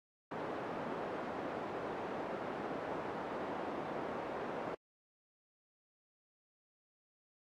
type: band-pass noise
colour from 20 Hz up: pink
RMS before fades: -41 dBFS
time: 0.31-4.75 s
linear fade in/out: 5 ms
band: 310 to 1000 Hz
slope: 12 dB/octave
effects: AAC 64 kbps